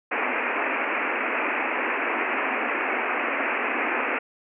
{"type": "band-pass noise", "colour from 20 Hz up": "white", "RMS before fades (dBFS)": -26, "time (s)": [0.11, 4.19], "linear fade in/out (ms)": 10, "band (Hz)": [230, 2600], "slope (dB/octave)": 96, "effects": []}